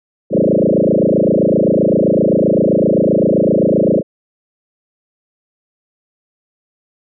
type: tone with frequency modulation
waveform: sine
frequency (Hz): 373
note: F#4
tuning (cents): +14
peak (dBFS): -9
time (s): 0.3-4.03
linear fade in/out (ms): 50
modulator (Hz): 27.7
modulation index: 7.7
effects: none